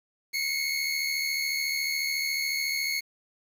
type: tone pair together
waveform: 25% pulse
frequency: 2133 / 2207 Hz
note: C7 / C#7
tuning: +33 / -8 cents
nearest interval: minor second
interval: 59 cents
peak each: -28 / -25 dBFS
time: 0.33-3.01 s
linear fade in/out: 20 ms
effects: 9-bit